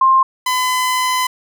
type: tone pair in turn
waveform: sine / sawtooth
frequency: 1057 / 1012.6 Hz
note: C6 / B5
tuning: +17 / +43 cents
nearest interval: minor second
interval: 74 cents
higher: first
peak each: -8 / -11 dBFS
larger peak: first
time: 0.01-0.23 / 0.46-1.27 s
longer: second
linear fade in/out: 5 ms
effects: none